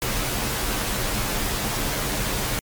pink noise with comb filter, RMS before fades -25 dBFS, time 0.02-2.59 s, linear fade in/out 0 ms, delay 12 ms, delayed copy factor -0.65, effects MP3 96 kbps

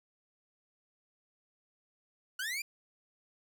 sawtooth linear sweep, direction up, 1439 to 2436 Hz, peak -31 dBFS, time 2.39-2.62 s, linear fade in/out 5 ms, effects none

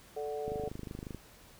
sine chord, D major, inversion second, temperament equal with one note detuned, 438.2 / 587.3 / 740 Hz, A4 / D5 / F#5, -7 / 0 / 0 cents, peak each -36 / -42 / -42 dBFS, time 0.16-0.69 s, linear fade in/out 10 ms
click train, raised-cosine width 3 ms, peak -28 dBFS, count 18, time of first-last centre 0.48-1.147 s, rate 25.5 Hz
effects pink hiss -57 dBFS RMS until 1.59 s

